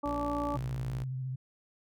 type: harmonic tone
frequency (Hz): 288.8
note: D4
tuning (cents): -29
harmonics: 1 / 2 / 3 / 4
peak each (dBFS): -34 / -36 / -37 / -37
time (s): 0.03-0.57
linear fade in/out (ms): 10
type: tone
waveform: sawtooth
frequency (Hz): 58.27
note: A#1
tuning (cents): 0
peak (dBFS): -35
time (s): 0.05-1.04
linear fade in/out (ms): 10
type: tone with vibrato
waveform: sine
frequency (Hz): 129.9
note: C3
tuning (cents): -12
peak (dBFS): -33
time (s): 0.54-1.36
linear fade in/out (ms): 10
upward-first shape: square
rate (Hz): 14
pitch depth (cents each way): 24
effects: none